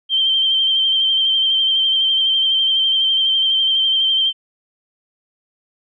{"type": "tone with vibrato", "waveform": "sine", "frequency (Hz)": 3136, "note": "G7", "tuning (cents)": 0, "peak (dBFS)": -13, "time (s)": [0.09, 4.33], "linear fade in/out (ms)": 50, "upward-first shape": "sine", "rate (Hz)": 12, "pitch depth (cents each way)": 28, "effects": []}